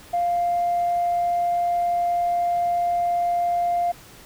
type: tone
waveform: sine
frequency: 698.5 Hz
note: F5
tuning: in tune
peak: -18 dBFS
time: 0.13-3.92 s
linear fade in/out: 10 ms
effects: tanh soft clip ceiling -15 dBFS + pink hiss -46 dBFS RMS until 4.25 s